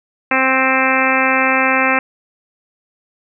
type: harmonic tone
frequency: 262.6 Hz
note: C4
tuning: 6 cents sharp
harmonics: 1 / 2 / 3 / 4 / 5 / 6 / 7 / 8 / 9 / 10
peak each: -21 / -21 / -21 / -21 / -21 / -21 / -21 / -21 / -21 / -21 dBFS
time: 0.31-1.99 s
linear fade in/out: 2 ms
effects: none